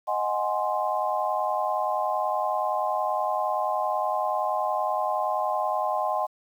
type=chord; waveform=sine; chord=Ab dominant seventh; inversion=second; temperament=equal; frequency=622.3 / 740 / 830.6 / 1046.5 Hz; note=Eb5 / Gb5 / Ab5 / C6; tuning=0 / 0 / 0 / 0 cents; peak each=-29 dBFS; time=0.07-6.27 s; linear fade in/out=20 ms; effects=9-bit